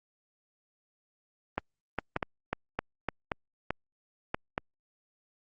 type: clicks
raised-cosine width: 0.5 ms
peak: -14 dBFS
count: 11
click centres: 1.58 / 1.987 / 2.164 / 2.228 / 2.53 / 2.79 / 3.087 / 3.318 / 3.706 / 4.345 / 4.579 s
effects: Opus 32 kbps